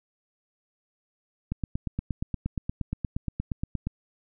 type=click train; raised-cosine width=5 ms; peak=-16 dBFS; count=21; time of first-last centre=1.52-3.87 s; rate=8.51 Hz; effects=none